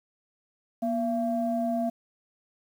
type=tone pair together; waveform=sine; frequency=239.2 / 677.6 Hz; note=A#3 / E5; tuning=+45 / +48 cents; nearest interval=octave + tritone; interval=1803 cents; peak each=-27 dBFS; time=0.82-1.9 s; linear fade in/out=10 ms; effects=tanh soft clip ceiling -17 dBFS + 9-bit